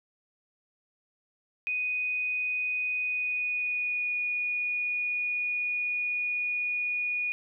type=tone with pitch glide; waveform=sine; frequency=2489 to 2456 Hz; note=D#7 to D#7; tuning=0 to -23 cents; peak=-27 dBFS; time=1.67-7.32 s; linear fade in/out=0 ms; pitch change=-23 cents; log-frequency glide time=3-4.16 s; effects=none